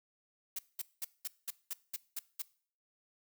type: noise bursts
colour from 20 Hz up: blue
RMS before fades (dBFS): -38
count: 9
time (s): 0.56-2.421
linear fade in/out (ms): 5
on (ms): 29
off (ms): 200
effects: noise-tail reverb RT60 0.5 s tail -21 dB re dry